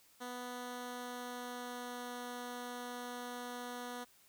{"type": "tone with pitch glide", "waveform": "10% pulse", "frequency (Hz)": [246.9, 244.8], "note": ["B3", "B3"], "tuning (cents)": [0, -15], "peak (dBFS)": -34, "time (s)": [0.2, 4.05], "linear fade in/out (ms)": 20, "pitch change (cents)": -15, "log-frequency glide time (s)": [0.42, 2.13], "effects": ["white hiss -66 dBFS RMS until 4.28 s"]}